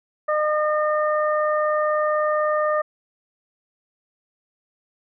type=harmonic tone; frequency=608 Hz; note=D#5; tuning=40 cents flat; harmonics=1 / 2 / 3; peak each=-20 / -23 / -30 dBFS; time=0.28-2.82 s; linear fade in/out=10 ms; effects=none